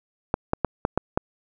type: clicks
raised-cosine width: 1 ms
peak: -6 dBFS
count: 6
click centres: 0.341 / 0.534 / 0.647 / 0.851 / 0.976 / 1.175 s
effects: none